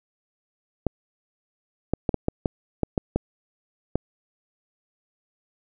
clicks, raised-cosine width 2 ms, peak -8 dBFS, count 10, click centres 0.867 / 1.936 / 2.092 / 2.143 / 2.284 / 2.458 / 2.833 / 2.978 / 3.16 / 3.956 s, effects none

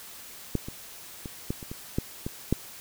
clicks, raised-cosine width 3 ms, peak -12 / -23 / -23 / -15 / -27 / -23 / -12 / -18 / -9 dBFS, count 9, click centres 0.553 / 0.685 / 1.258 / 1.505 / 1.628 / 1.715 / 1.985 / 2.265 / 2.526 s, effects white hiss -45 dBFS RMS until 2.8 s

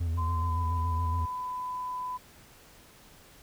triangle tone with vibrato, 83.5 Hz, E2, 23 cents sharp, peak -25 dBFS, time 0-1.26 s, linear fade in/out 10 ms, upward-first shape square, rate 7.1 Hz, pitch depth 44 cents each way
sine tone with pitch glide, 1029 to 1002 Hz, C6 to B5, -29 to +25 cents, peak -32 dBFS, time 0.17-2.18 s, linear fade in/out 20 ms, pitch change -46 cents, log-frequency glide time 0.38-0.6 s
effects pink hiss -55 dBFS RMS until 3.42 s

